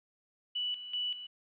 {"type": "tone with tremolo", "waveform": "sine", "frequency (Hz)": 2960, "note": "F#7", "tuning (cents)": 0, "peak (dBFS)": -31, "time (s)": [0.55, 1.27], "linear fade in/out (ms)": 10, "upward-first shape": "square", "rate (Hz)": 2.6, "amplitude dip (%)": 70, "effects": ["resampled to 8000 Hz", "11-bit"]}